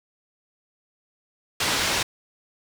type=low-pass noise; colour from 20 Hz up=white; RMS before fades=-24 dBFS; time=1.6-2.03 s; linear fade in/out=5 ms; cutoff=5000 Hz; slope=12 dB/octave; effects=none